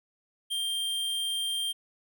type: tone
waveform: square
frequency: 3179 Hz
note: G7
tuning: 24 cents sharp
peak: -29 dBFS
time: 0.5-1.73 s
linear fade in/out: 20 ms
effects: none